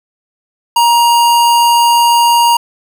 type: tone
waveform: square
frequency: 943 Hz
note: A#5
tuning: 20 cents sharp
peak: -7 dBFS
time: 0.76-2.57 s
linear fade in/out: 5 ms
effects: none